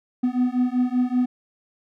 triangle beating tone pair, 246.9 / 252.1 Hz, B3 / B3, 0 / +36 cents, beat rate 5.2 Hz, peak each -20 dBFS, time 0.23-1.26 s, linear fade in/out 10 ms, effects none

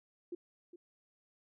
sine tone with echo, 350.1 Hz, F4, 4 cents sharp, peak -38 dBFS, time 0.32-0.35 s, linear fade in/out 5 ms, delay 410 ms, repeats 1, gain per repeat -12 dB, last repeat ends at 0.76 s, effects none

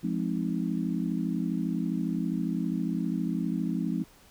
sine chord, F minor seventh, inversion none, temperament just, 174.61 / 209.5 / 261.9 / 314.3 Hz, F3 / Ab3 / C4 / Eb4, 0 / +15 / +2 / +18 cents, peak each -31 / -32 / -32 / -35 dBFS, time 0.03-4.04 s, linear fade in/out 10 ms, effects pink hiss -57 dBFS RMS until 4.3 s

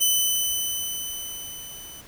10% pulse tone with level ramp, 3012 Hz, F#7, 30 cents sharp, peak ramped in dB -9 to -32 dBFS, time 0-2.02 s, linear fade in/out 20 ms, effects pink hiss -48 dBFS RMS until 2.07 s

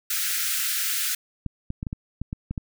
white high-pass noise, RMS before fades -26 dBFS, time 0.1-1.15 s, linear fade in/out 5 ms, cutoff 1300 Hz, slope 96 dB/octave
clicks, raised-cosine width 5 ms, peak -17 dBFS, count 9, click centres 1.463 / 1.704 / 1.829 / 1.868 / 1.929 / 2.216 / 2.329 / 2.51 / 2.578 s
effects none

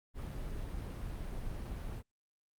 brown noise, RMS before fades -40 dBFS, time 0.14-2.03 s, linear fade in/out 50 ms, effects Opus 32 kbps

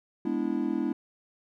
triangle chord, E dominant seventh, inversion first, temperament equal with one note detuned, 207.7 / 246.9 / 290.3 / 329.6 Hz, G#3 / B3 / D4 / E4, 0 / 0 / -20 / 0 cents, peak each -32 / -30 / -29 / -29 dBFS, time 0.25-0.93 s, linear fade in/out 5 ms, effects none

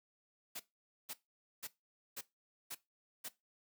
white noise bursts, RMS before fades -44 dBFS, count 6, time 0.55-3.288 s, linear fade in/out 10 ms, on 48 ms, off 490 ms, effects noise-tail reverb RT60 0.2 s tail -18 dB re dry + high-pass 150 Hz 12 dB/octave

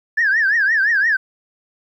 sine tone with vibrato, 1704 Hz, G#6, 44 cents sharp, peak -12 dBFS, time 0.17-1.17 s, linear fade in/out 10 ms, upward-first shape triangle, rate 5.8 Hz, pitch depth 200 cents each way, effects tanh soft clip ceiling -9 dBFS + 9-bit

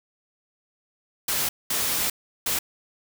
white noise bursts at uneven times, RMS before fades -25 dBFS, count 3, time 1.28-1.49 / 1.7-2.1 / 2.46-2.59 s, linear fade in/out 5 ms, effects none

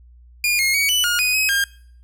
sawtooth tone with pitch steps, 2425 / 2149 / 2253 / 2982 / 1430 / 2488 / 2542 / 1609 Hz, D#7 / C7 / C#7 / F#7 / F6 / D#7 / D#7 / G6, -45 / +46 / +28 / +13 / +41 / -1 / +36 / +45 cents, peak -13 dBFS, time 0.44-1.64 s, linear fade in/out 2 ms, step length 150 ms, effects noise-tail reverb RT60 0.6 s tail -22 dB re dry + added 60 Hz sine -44 dBFS peak until 2.03 s

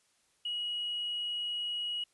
sine tone with hard clipping, 2905 Hz, F#7, 32 cents flat, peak -33 dBFS, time 0.45-2.04 s, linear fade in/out 5 ms, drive 1 dB, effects white hiss -71 dBFS RMS until 2.13 s + resampled to 24000 Hz

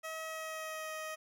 15% pulse tone with pitch glide, 639 to 627.7 Hz, D#5 to D#5, +46 to +15 cents, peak -33 dBFS, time 0.03-1.16 s, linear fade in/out 20 ms, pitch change -31 cents, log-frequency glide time 0.24-0.94 s, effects none

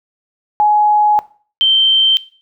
sine tone pair in turn, 840 / 3122 Hz, G#5 / G7, +19 / -8 cents, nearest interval octave + major seventh, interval 2273 cents, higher second, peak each -8 dBFS, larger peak neither, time 0.6-1.19 / 1.61-2.17 s, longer first, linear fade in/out 0 ms, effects noise-tail reverb RT60 0.4 s tail -18 dB re dry

